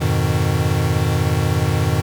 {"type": "chord", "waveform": "square", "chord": "F half-diminished seventh", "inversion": "none", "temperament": "equal", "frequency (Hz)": [87.31, 103.83, 123.47, 155.56], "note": ["F2", "Ab2", "Cb3", "Eb3"], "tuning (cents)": [0, 0, 0, 0], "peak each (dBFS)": -22, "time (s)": [0, 2.02], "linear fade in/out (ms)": 20, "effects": []}